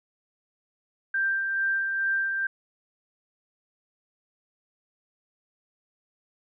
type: tone with tremolo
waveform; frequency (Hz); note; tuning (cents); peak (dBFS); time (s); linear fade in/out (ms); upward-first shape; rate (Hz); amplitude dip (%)
sine; 1577; G6; +10; -22; 1.14-2.47; 5; sine; 2.3; 35
effects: none